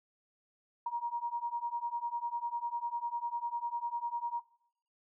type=beating tone pair; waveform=sine; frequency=941 / 951 Hz; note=A#5 / A#5; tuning=+16 / +34 cents; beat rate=10 Hz; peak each=-37 / -35 dBFS; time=0.86-4.4 s; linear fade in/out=5 ms; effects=noise-tail reverb RT60 0.6 s tail -18 dB re dry